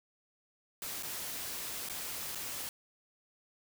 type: noise with dropouts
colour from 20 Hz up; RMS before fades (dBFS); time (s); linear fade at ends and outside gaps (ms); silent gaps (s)
white; -40; 0.82-2.69; 1; 1.025-1.032 / 1.888-1.897 / 2.349-2.355
effects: none